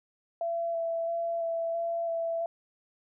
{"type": "tone with vibrato", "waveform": "sine", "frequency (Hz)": 670, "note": "E5", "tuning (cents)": 28, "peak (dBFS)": -28, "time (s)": [0.41, 2.46], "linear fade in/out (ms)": 2, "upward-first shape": "square", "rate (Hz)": 1.5, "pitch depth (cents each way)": 12, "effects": []}